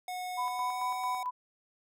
square tone with pitch glide, 730 to 748.8 Hz, F#5 to F#5, -24 to +20 cents, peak -36 dBFS, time 0.08-1.23 s, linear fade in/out 2 ms, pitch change +44 cents, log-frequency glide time 0.36-0.88 s
sine tone with tremolo, 997 Hz, B5, 16 cents sharp, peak -30 dBFS, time 0.37-1.31 s, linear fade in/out 20 ms, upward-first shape square, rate 4.5 Hz, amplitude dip 50%
effects none

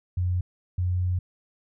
sine tone pair in turn, 89.9 / 90.25 Hz, F#2 / F#2, -49 / -43 cents, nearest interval unison, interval 6 cents, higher second, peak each -22 dBFS, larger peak neither, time 0.17-0.41 / 0.78-1.19 s, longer second, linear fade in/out 5 ms, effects none

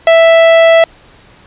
45% pulse tone, 659.3 Hz, E5, in tune, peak -3 dBFS, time 0.07-0.84 s, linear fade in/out 2 ms, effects pink hiss -42 dBFS RMS until 1.46 s + resampled to 8000 Hz

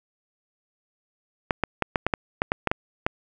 clicks, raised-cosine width 0.5 ms, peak -6 dBFS, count 11, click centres 1.508 / 1.637 / 1.823 / 1.958 / 2.066 / 2.138 / 2.419 / 2.519 / 2.673 / 2.715 / 3.065 s, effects none

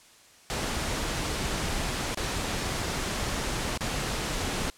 pink noise with dropouts, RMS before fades -30 dBFS, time 0.5-4.7 s, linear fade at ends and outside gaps 0 ms, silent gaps 2.146-2.173 / 3.775-3.808 s, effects white hiss -55 dBFS RMS until 4.77 s + low-pass 9000 Hz 12 dB/octave

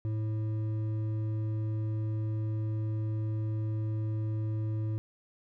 sine tone with hard clipping, 108.7 Hz, A2, 21 cents flat, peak -31 dBFS, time 0.05-4.98 s, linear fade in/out 0 ms, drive 7 dB, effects none

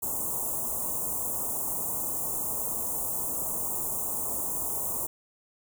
white band-stop noise, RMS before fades -31 dBFS, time 0.02-5.07 s, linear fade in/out 10 ms, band 1100 to 7100 Hz, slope 48 dB/octave, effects none

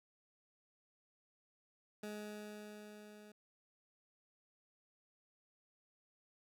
20% pulse tone with level ramp, 210 Hz, G#3, 19 cents sharp, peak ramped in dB -38 to -51 dBFS, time 2.03-3.32 s, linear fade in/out 5 ms, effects none

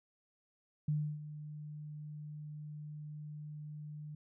sine tone with ADSR envelope, 150.3 Hz, D3, 40 cents sharp, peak -29 dBFS, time 0.88-4.15 s, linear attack 5 ms, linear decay 300 ms, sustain -14 dB, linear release 4 ms, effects none

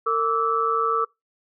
sine tone cluster, 454.8 / 1159 / 1311 Hz, A#4 / D6 / E6, -43 / -23 / -10 cents, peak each -25 / -23 / -23 dBFS, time 0.06-1.05 s, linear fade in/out 10 ms, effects noise-tail reverb RT60 0.2 s tail -24 dB re dry

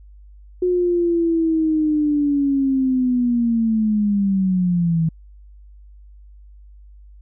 sine linear sweep, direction down, 363.4 to 159.7 Hz, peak -15 dBFS, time 0.62-5.09 s, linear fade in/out 5 ms, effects added 50 Hz sine -41 dBFS peak until 7.21 s

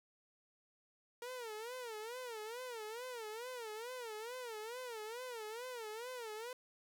sawtooth tone with vibrato, 466.2 Hz, A#4, in tune, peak -40 dBFS, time 1.22-6.53 s, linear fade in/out 2 ms, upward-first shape sine, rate 2.3 Hz, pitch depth 160 cents each way, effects none

